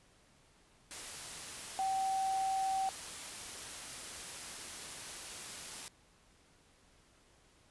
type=tone in noise; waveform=sine; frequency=769 Hz; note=G5; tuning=33 cents flat; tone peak=-31 dBFS; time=1.79-2.89 s; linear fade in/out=0 ms; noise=white; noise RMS=-45 dBFS; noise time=0.91-5.88 s; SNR=+11 dB; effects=pink hiss -66 dBFS RMS until 7.7 s + resampled to 24000 Hz